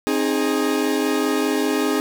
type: chord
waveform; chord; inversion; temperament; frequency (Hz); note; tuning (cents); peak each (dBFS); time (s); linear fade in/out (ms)
40% pulse; Ab major; first; equal with one note detuned; 266 / 311.1 / 415.3; C4 / Eb4 / Ab4; +29 / 0 / 0; -22; 0.07-2; 0
effects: none